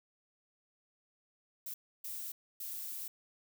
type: noise bursts at uneven times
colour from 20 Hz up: violet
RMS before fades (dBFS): -42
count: 3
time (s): 1.66-1.74 / 2.04-2.32 / 2.6-3.08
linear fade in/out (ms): 5
effects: none